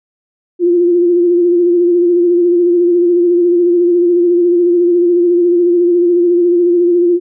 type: tone with vibrato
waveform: sine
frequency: 349.2 Hz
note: F4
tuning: in tune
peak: -7 dBFS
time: 0.59-7.2 s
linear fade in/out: 50 ms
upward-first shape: sine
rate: 14 Hz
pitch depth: 38 cents each way
effects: none